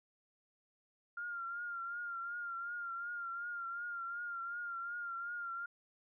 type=tone with vibrato; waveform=sine; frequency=1396.9 Hz; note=F6; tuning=in tune; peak=-39 dBFS; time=1.17-5.66 s; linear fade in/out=5 ms; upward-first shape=triangle; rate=2.7 Hz; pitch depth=51 cents each way; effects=none